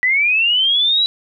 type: linear sweep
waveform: sine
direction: up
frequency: 1949 to 3951 Hz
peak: -12 dBFS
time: 0.03-1.06 s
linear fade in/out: 0 ms
effects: none